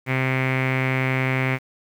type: tone with low-pass filter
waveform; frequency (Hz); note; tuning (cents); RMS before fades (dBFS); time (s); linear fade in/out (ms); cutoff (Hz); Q
sawtooth; 130.81; C3; 0; -22; 0.06-1.59; 50; 2200; 6.6
effects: 8-bit